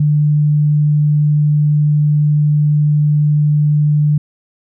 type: tone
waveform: sine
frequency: 149 Hz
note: D3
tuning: 25 cents sharp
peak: -9 dBFS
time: 0-4.18 s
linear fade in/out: 5 ms
effects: none